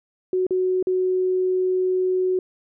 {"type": "tone with dropouts", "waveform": "sine", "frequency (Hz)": 369.9, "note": "F#4", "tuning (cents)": 0, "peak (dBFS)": -18, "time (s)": [0.33, 2.39], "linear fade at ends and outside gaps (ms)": 2, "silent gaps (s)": [[0.467, 0.507], [0.827, 0.87]], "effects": []}